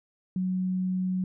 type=tone; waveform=sine; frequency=185 Hz; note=F#3; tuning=in tune; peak=-25 dBFS; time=0.36-1.24 s; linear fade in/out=2 ms; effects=none